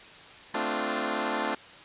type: chord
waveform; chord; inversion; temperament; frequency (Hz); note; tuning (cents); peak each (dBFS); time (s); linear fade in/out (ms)
10% pulse; D minor seventh; second; equal with one note detuned; 220 / 258.5 / 293.7 / 349.2; A3 / C4 / D4 / F4; 0 / -21 / 0 / 0; -25; 0.54-1.55; 5
effects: white hiss -48 dBFS RMS until 1.84 s + resampled to 8000 Hz